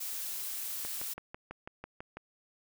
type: noise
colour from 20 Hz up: blue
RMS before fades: -38 dBFS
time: 0-1.14 s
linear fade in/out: 10 ms
type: click train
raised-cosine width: 0.5 ms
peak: -27 dBFS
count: 9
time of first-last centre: 0.85-2.17 s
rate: 6.06 Hz
effects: none